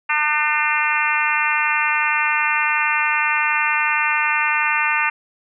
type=harmonic tone; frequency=300.9 Hz; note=D4; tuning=42 cents sharp; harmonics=3 / 4 / 5 / 6 / 7 / 8 / 9; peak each=-24 / -24 / -24 / -24 / -24 / -24 / -24 dBFS; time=0.09-5.1 s; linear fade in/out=10 ms; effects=none